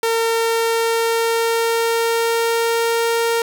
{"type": "tone with pitch glide", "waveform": "sawtooth", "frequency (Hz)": [456.3, 462.4], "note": ["A#4", "A#4"], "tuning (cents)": [-37, -14], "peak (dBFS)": -12, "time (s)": [0.03, 3.42], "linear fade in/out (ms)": 2, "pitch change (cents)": 23, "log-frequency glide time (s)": [0.26, 3.16], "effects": []}